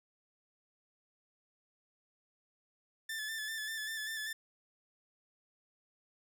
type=tone with vibrato; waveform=sawtooth; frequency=1754 Hz; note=A6; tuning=6 cents flat; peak=-34 dBFS; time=3.09-4.33 s; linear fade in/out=5 ms; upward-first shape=square; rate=5.1 Hz; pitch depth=30 cents each way; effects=12-bit